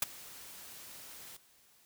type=noise with ADSR envelope; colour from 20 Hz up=white; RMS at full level=-27 dBFS; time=0.02-1.37 s; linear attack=4 ms; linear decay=17 ms; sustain=-23 dB; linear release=6 ms; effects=white hiss -65 dBFS RMS until 1.85 s